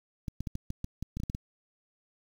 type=clicks; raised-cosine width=5 ms; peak=-22 dBFS; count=12; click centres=0.282 / 0.406 / 0.472 / 0.554 / 0.704 / 0.844 / 1.026 / 1.17 / 1.201 / 1.235 / 1.299 / 1.349 s; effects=8-bit